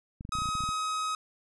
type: clicks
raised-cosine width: 5 ms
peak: -27 dBFS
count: 12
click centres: 0.209 / 0.251 / 0.292 / 0.353 / 0.387 / 0.42 / 0.457 / 0.489 / 0.553 / 0.606 / 0.638 / 0.69 s
type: tone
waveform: 45% pulse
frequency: 1267 Hz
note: D#6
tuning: 31 cents sharp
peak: -29 dBFS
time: 0.32-1.15 s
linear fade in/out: 2 ms
effects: resampled to 24000 Hz